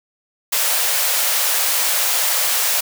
white high-pass noise, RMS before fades -18 dBFS, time 0.52-2.81 s, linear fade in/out 10 ms, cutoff 470 Hz, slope 96 dB/octave, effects none

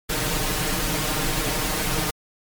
pink noise with comb filter, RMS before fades -24 dBFS, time 0.09-2.11 s, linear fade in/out 10 ms, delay 6.5 ms, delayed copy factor +0.95, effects MP3 96 kbps

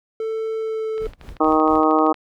triangle tone with pitch glide, 443.4 to 439.1 Hz, A4 to A4, +13 to -4 cents, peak -20 dBFS, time 0.2-1.07 s, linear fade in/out 2 ms, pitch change -17 cents, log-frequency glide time 0.57-0.9 s
click train, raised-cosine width 0.3 ms, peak -25 dBFS, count 16, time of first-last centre 0.98-2.143 s, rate 12.9 Hz
brown noise with tremolo, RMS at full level -35 dBFS, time 1-1.87 s, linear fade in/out 5 ms, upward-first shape sine, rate 4.4 Hz, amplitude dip 95%
harmonic tone, 156.3 Hz, D#3, 8 cents sharp, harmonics 2 / 3 / 4 / 5 / 6 / 7 / 8, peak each -18 / -21 / -23 / -21 / -26 / -22 / -22 dBFS, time 1.4-2.13 s, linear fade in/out 10 ms
effects none

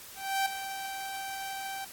sawtooth tone with ADSR envelope, 779 Hz, G5, 11 cents flat, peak -21 dBFS, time 0.15-1.85 s, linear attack 310 ms, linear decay 4 ms, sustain -11 dB, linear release 8 ms, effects white hiss -47 dBFS RMS until 1.92 s + AAC 64 kbps

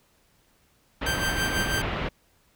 pink low-pass noise, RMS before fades -29 dBFS, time 1.01-2.09 s, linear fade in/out 10 ms, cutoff 3100 Hz, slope 24 dB/octave
sawtooth tone with tremolo, 1568 Hz, G6, in tune, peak -21 dBFS, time 1.06-1.82 s, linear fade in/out 5 ms, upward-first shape sine, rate 6.1 Hz, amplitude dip 60%
effects pink hiss -64 dBFS RMS until 2.55 s

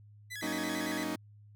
sawtooth tone with vibrato, 1832 Hz, A#6, 31 cents flat, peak -36 dBFS, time 0.3-1.05 s, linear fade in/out 20 ms, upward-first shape square, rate 8.9 Hz, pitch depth 150 cents each way
sawtooth chord, D# minor seventh, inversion first, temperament just, 186.68 / 233.3 / 280 / 311.1 Hz, F#3 / A#3 / C#4 / D#4, +16 / +2 / +18 / 0 cents, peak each -38 / -37 / -35 / -32 dBFS, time 0.42-1.16 s, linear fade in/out 10 ms
effects added 104 Hz sine -53 dBFS peak until 1.55 s

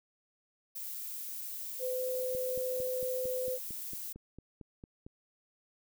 violet noise, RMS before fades -41 dBFS, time 0.75-4.13 s, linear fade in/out 10 ms
sine tone, 510 Hz, C5, 44 cents flat, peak -32 dBFS, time 1.79-3.59 s, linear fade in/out 50 ms
click train, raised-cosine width 3 ms, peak -34 dBFS, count 13, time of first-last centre 2.35-5.065 s, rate 4.42 Hz
effects none

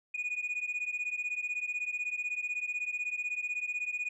sine beating tone pair, 2453 / 2469 Hz, D#7 / D#7, -25 / -14 cents, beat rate 16 Hz, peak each -34 / -33 dBFS, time 0.14-4.09 s, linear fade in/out 10 ms, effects tanh soft clip ceiling -29 dBFS

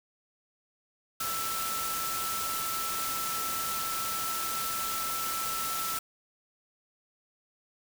sine tone in noise, 1326 Hz, E6, 10 cents sharp, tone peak -34 dBFS, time 1.2-5.99 s, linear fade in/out 5 ms, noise white, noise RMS -34 dBFS, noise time 1.2-5.99 s, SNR -3 dB, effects none

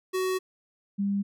square / sine tone pair in turn, 373.4 / 199.87 Hz, F#4 / G3, +16 / +34 cents, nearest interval major seventh, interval 1082 cents, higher first, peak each -26 / -24 dBFS, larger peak second, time 0.13-0.39 / 0.98-1.23 s, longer first, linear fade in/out 20 ms, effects none

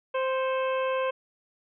harmonic tone with a mistuned harmonic, 523.3 Hz, C5, in tune, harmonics 1 / 2 / 3 / 4 / 5 / 6, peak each -26 / -31 / -38 / -44 / -38 / -45 dBFS, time 0.14-1.11 s, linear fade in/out 10 ms, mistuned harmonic 4, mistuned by +69 cents, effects none

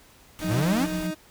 pink noise, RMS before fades -39 dBFS, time 0.39-1.07 s, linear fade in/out 0 ms
30% pulse tone, 311.7 Hz, D#4, 3 cents sharp, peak -27 dBFS, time 0.41-1.15 s, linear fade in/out 20 ms
sine tone with tremolo, 179.7 Hz, F3, 50 cents sharp, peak -26 dBFS, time 0.44-1.11 s, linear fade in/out 5 ms, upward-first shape sine, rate 8.2 Hz, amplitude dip 70%
45% pulse exponential sweep, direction up, 95.9 to 319.8 Hz, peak -22 dBFS, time 0.47-0.88 s, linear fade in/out 50 ms
effects pink hiss -54 dBFS RMS until 1.3 s

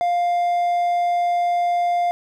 triangle tone, 701 Hz, F5, 6 cents sharp, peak -15 dBFS, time 0.01-2.11 s, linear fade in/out 0 ms, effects none

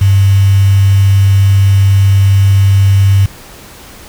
sine tone with quantisation, 98 Hz, G2, in tune, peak -4 dBFS, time 0.01-3.26 s, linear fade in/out 5 ms, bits 4, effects pink hiss -34 dBFS RMS until 4.08 s

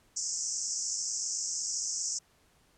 pink band-pass noise, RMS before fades -34 dBFS, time 0.16-2.19 s, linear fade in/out 10 ms, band 5300 to 7800 Hz, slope 96 dB/octave, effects pink hiss -66 dBFS RMS until 2.77 s + low-pass 12000 Hz 12 dB/octave

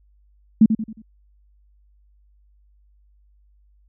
sine tone with echo, 219.7 Hz, A3, 2 cents flat, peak -7 dBFS, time 0.61-0.66 s, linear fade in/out 5 ms, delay 90 ms, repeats 4, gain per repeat -8 dB, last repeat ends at 1.02 s, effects added 50 Hz sine -54 dBFS peak until 3.88 s

